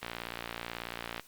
click train, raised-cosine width 0.3 ms, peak -20 dBFS, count 69, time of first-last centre 0.03-1.196 s, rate 58.3 Hz, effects white hiss -58 dBFS RMS until 1.27 s + Opus 48 kbps

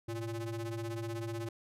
square ring-modulated tone, 117 Hz, A#2, 7 cents sharp, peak -34 dBFS, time 0.08-1.49 s, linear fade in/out 5 ms, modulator 226 Hz, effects resampled to 32000 Hz

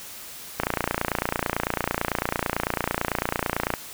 click train, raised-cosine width 0.5 ms, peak -7 dBFS, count 92, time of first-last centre 0.6-3.738 s, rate 29 Hz, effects white hiss -40 dBFS RMS until 3.93 s

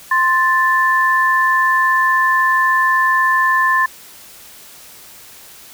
sine tone pair together, 1047.3 / 1760 Hz, C6 / A6, +1 / 0 cents, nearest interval major sixth, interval 899 cents, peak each -14 dBFS, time 0.11-3.86 s, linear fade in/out 5 ms, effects white hiss -40 dBFS RMS until 5.73 s

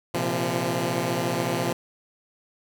10% pulse chord, Bb suspended second, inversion none, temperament equal with one note detuned, 116.54 / 130.81 / 171.22 Hz, Bb2 / C3 / F3, 0 / 0 / -34 cents, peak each -22 / -20 / -19 dBFS, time 0.14-1.73 s, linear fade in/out 5 ms, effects none

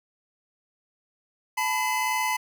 square tone cluster, 870 / 992 / 2044 Hz, A5 / B5 / C7, -20 / +7 / -41 cents, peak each -29 dBFS, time 1.57-2.37 s, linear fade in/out 10 ms, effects none

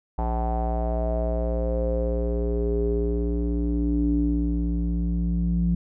square tone with low-pass filter sweep, 58.27 Hz, A#1, in tune, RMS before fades -24 dBFS, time 0.18-5.75 s, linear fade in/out 5 ms, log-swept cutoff 830 to 190 Hz, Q 7.3, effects none

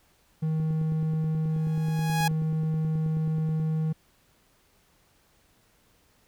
triangle tone, 157.9 Hz, D#3, 26 cents sharp, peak -22 dBFS, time 0.42-3.93 s, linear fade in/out 10 ms
click train, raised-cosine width 3 ms, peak -28 dBFS, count 29, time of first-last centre 0.6-3.598 s, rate 9.34 Hz
sawtooth tone with exponential growth, 830.6 Hz, G#5, in tune, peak -19 dBFS, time 1.49-2.28 s, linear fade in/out 5 ms, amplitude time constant 170 ms
effects pink hiss -64 dBFS RMS until 6.27 s

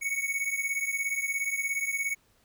square beating tone pair, 2217 / 2234 Hz, C#7 / C#7, 0 / +13 cents, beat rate 17 Hz, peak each -31 / -33 dBFS, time 0.01-2.15 s, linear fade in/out 20 ms, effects pink hiss -66 dBFS RMS until 2.44 s

